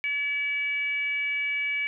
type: tone with frequency modulation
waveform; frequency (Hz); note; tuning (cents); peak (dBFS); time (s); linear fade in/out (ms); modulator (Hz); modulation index
sine; 2288; D7; -46; -25; 0.04-1.87; 0; 577; 0.4
effects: none